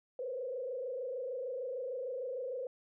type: tone with frequency modulation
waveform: sine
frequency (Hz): 510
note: C5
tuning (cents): -44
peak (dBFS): -36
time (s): 0.19-2.67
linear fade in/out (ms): 2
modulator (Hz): 26.6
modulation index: 1.3
effects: none